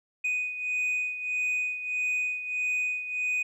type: beating tone pair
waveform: sine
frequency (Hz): 2489 / 2490.6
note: D#7 / D#7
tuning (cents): 0 / +1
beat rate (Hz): 1.6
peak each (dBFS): -26 / -31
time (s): 0.24-3.43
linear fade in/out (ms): 10
effects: tanh soft clip ceiling -24 dBFS